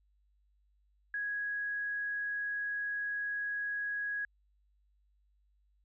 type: tone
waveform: sine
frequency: 1661.2 Hz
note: G#6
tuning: in tune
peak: -33 dBFS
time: 1.14-4.25 s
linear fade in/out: 2 ms
effects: added 50 Hz sine -68 dBFS peak until 5.84 s